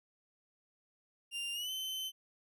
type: tone with pitch glide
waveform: 40% pulse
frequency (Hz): 2794 to 3065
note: F7 to G7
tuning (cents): 0 to -40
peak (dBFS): -36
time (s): 1.31-2.12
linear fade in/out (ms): 50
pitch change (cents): +160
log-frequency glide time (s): 1.53-1.71
effects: none